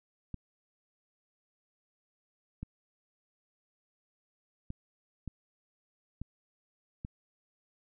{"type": "clicks", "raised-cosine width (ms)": 5, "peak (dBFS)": -26, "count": 6, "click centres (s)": [0.343, 2.63, 4.704, 5.277, 6.216, 7.049], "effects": []}